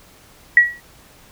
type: tone with exponential decay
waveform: sine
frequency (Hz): 1925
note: B6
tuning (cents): -45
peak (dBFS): -3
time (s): 0.57-0.8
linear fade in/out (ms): 2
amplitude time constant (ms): 48
effects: pink hiss -48 dBFS RMS until 1.31 s